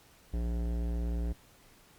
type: tone with hard clipping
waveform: sine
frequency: 58.27 Hz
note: A#1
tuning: in tune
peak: -32 dBFS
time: 0.33-1.33 s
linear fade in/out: 10 ms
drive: 16 dB
effects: pink hiss -60 dBFS RMS until 1.98 s + Opus 48 kbps